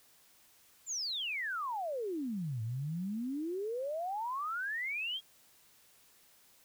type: exponential two-way sweep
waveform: sine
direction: down then up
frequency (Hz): 7459 to 107.7 to 3332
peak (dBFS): -34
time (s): 0.86-5.21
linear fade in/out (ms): 50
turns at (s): 2.62
effects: white hiss -64 dBFS RMS until 6.64 s